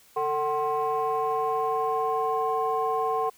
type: tone cluster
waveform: sine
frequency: 446.8 / 753 / 1059 Hz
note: A4 / F#5 / C6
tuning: +27 / +30 / +21 cents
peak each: -27 dBFS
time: 0.16-3.3 s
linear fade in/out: 10 ms
effects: tanh soft clip ceiling -17 dBFS + white hiss -57 dBFS RMS until 3.37 s